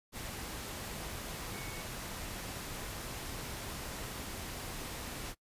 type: tone in noise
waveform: sine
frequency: 2217 Hz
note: C#7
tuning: in tune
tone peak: -49 dBFS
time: 1.51-1.85 s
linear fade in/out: 50 ms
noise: pink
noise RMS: -42 dBFS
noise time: 0.12-5.35 s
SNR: -10 dB
effects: noise-tail reverb RT60 0.1 s tail -21 dB re dry + resampled to 32000 Hz